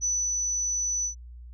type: tone with ADSR envelope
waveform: sine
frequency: 5970 Hz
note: F#8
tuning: 15 cents sharp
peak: -23 dBFS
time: 0.01-1.15 s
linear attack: 33 ms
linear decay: 260 ms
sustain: -2 dB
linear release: 100 ms
effects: added 60 Hz sine -41 dBFS peak until 1.53 s